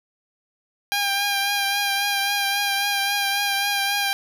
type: tone with vibrato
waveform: 10% pulse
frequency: 802 Hz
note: G5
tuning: 39 cents sharp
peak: -12 dBFS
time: 0.92-4.13 s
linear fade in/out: 0 ms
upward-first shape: triangle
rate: 3.7 Hz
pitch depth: 30 cents each way
effects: none